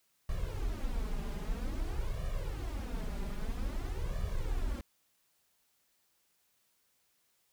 brown noise with flanger, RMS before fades -35 dBFS, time 0.29-4.81 s, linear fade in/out 2 ms, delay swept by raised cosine 1.7 to 5 ms, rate 0.51 Hz, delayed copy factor +0.85, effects white hiss -74 dBFS RMS until 7.52 s

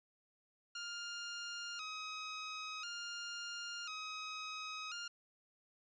15% pulse tone with vibrato, 1333 Hz, E6, 19 cents sharp, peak -36 dBFS, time 0.75-5.08 s, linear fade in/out 5 ms, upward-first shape square, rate 0.48 Hz, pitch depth 91 cents each way, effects resampled to 16000 Hz

